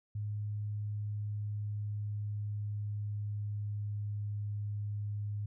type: tone with pitch glide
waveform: sine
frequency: 104.5 to 103.54 Hz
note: G#2 to G#2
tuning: +11 to -5 cents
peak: -34 dBFS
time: 0.15-5.46 s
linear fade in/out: 5 ms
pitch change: -16 cents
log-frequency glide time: 0.66-4.32 s
effects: none